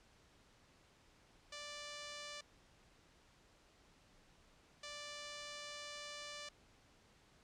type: tone pair in turn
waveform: 5% pulse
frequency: 587.3 / 587.3 Hz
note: D5 / D5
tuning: 0 / 0 cents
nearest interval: unison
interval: 0 cents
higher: neither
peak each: -35 / -35 dBFS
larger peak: neither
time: 1.52-2.41 / 4.83-6.49 s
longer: second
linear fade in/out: 5 ms
effects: pink hiss -68 dBFS RMS until 7.43 s + low-pass 7000 Hz 12 dB/octave